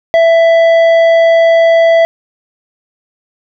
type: tone with tanh clipping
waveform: triangle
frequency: 663 Hz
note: E5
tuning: 10 cents sharp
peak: -6 dBFS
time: 0.14-2.05 s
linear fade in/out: 0 ms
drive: 13 dB
effects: none